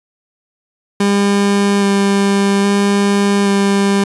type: tone with vibrato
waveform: 30% pulse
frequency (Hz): 199.9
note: G3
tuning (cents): +34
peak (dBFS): -8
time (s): 1-4.04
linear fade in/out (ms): 5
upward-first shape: square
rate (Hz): 0.61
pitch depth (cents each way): 9
effects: resampled to 24000 Hz